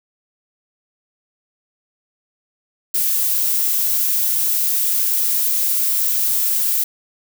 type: noise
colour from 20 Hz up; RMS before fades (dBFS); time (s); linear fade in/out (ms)
violet; -18; 2.94-6.84; 5
effects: none